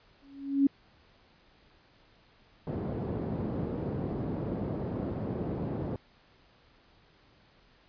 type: tone with exponential growth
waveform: sine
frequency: 277.2 Hz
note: C#4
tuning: in tune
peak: -17 dBFS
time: 0.22-0.67 s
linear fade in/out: 5 ms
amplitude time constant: 96 ms
type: band-pass noise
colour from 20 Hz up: pink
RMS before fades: -34 dBFS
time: 2.67-5.96 s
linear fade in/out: 2 ms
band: 110 to 440 Hz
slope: 12 dB/octave
effects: pink hiss -62 dBFS RMS until 7.88 s + resampled to 11025 Hz